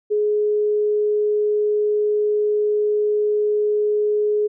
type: tone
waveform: sine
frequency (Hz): 419.9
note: G#4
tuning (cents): +19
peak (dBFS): -16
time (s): 0.1-4.48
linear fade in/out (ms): 20
effects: none